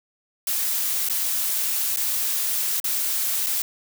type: noise with dropouts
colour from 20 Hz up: blue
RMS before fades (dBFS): -24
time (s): 0.47-3.62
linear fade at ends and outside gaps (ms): 2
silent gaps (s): 1.088-1.097 / 1.962-1.97 / 2.801-2.842 / 3.463-3.467
effects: none